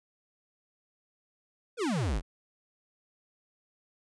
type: exponential sweep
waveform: square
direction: down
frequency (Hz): 523.3 to 37.5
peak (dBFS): -28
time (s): 1.77-2.22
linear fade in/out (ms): 50
effects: resampled to 22050 Hz